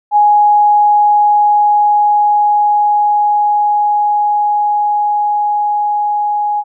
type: tone with level ramp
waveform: sine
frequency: 832 Hz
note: G#5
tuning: 3 cents sharp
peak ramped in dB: -5 to -12 dBFS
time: 0.11-6.64 s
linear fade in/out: 50 ms
effects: none